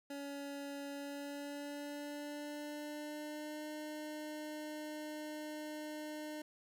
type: tone with pitch glide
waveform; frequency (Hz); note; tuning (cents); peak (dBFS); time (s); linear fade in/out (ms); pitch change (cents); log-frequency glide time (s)
25% pulse; 282.1 to 304.1; C#4 to D#4; +30 to -40; -39; 0.1-6.42; 5; +130; 0.9-3.68
effects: none